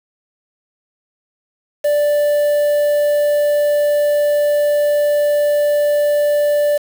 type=tone with quantisation; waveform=triangle; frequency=587.3 Hz; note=D5; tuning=in tune; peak=-10 dBFS; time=1.84-6.78 s; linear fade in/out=10 ms; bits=5; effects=none